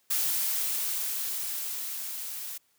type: noise with level ramp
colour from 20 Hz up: blue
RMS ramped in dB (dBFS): -27 to -38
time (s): 0.1-2.58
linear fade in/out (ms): 10
effects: white hiss -69 dBFS RMS until 2.78 s + high-pass 80 Hz 12 dB/octave